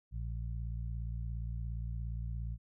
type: harmonic tone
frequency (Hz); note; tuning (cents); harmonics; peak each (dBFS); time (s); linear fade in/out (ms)
57.2; A#1; -32; 1 / 2 / 3; -37 / -41 / -50; 0.11-2.58; 50
effects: none